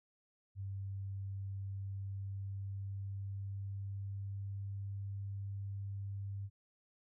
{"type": "tone with pitch glide", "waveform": "sine", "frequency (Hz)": [97.8, 99.17], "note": ["G2", "G2"], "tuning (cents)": [-4, 21], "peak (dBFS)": -39, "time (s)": [0.55, 6.5], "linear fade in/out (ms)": 50, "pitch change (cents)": 25, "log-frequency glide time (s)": [1.65, 4.9], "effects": []}